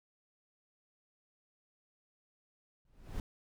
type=noise with exponential growth; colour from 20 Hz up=brown; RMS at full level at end=-34 dBFS; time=2.85-3.2 s; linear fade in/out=2 ms; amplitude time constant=75 ms; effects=none